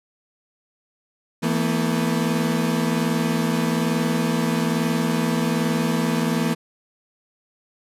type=chord; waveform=35% pulse; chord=E suspended fourth; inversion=none; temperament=equal with one note detuned; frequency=164.81 / 225.7 / 246.9 Hz; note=E3 / A3 / B3; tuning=0 / +44 / 0 cents; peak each=-22 / -22 / -23 dBFS; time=1.42-6.55 s; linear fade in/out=20 ms; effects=resampled to 32000 Hz